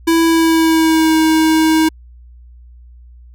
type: tone with pitch glide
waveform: square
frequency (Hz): 330 to 317.5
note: E4 to D#4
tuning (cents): +2 to +35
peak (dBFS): -10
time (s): 0.07-1.89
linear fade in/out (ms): 10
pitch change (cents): -67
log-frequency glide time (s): 0.24-1.17
effects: added 60 Hz sine -37 dBFS peak until 3.34 s